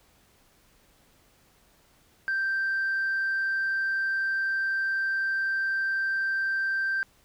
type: tone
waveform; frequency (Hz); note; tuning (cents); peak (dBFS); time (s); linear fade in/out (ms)
sine; 1568; G6; 0; -23; 2.28-7.03; 0
effects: tanh soft clip ceiling -22 dBFS + pink hiss -62 dBFS RMS until 7.24 s